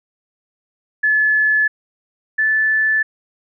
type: tone pair in turn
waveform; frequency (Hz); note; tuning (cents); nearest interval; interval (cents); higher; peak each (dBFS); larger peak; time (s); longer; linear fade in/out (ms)
sine; 1722 / 1747; A6 / A6; -38 / -13; unison; 25; second; -12 / -13; first; 1.03-1.68 / 2.38-3.03; neither; 10
effects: none